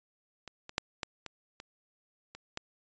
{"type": "clicks", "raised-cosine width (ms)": 0.2, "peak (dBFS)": [-26, -26, -11, -16, -23, -27, -28, -18], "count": 8, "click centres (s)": [0.477, 0.694, 0.781, 1.032, 1.263, 1.601, 2.35, 2.574], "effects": ["resampled to 16000 Hz"]}